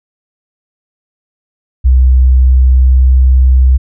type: tone with pitch glide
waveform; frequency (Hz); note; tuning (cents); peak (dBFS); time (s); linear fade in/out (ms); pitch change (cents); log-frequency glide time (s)
sine; 63.9 to 64.46; C2 to C2; -40 to -25; -3; 1.84-3.78; 20; +15; 2.13-3.6
effects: none